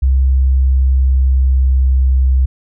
sine tone with pitch glide, 65.9 to 65.14 Hz, C2 to C2, +13 to -7 cents, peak -8 dBFS, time 0.02-2.46 s, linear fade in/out 10 ms, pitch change -20 cents, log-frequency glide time 0.15-2.22 s, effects none

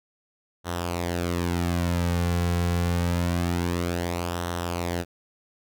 sawtooth tone with flanger, 86.8 Hz, F2, 10 cents flat, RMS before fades -26 dBFS, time 0.64-5.05 s, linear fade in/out 50 ms, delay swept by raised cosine 0.42 to 3.32 ms, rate 0.26 Hz, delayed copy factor -0.6, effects none

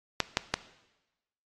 clicks, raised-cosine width 0.2 ms, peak -6 dBFS, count 3, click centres 0.203 / 0.371 / 0.54 s, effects noise-tail reverb RT60 1.0 s tail -17 dB re dry + AAC 32 kbps

